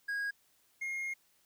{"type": "tone pair in turn", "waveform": "triangle", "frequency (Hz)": [1641, 2140], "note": ["G#6", "C7"], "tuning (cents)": [-21, 38], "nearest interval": "perfect fourth", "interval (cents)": 459, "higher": "second", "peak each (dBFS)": [-31, -33], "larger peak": "first", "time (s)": [[0.08, 0.31], [0.81, 1.14]], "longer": "second", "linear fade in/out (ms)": 10, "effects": ["white hiss -70 dBFS RMS until 1.45 s"]}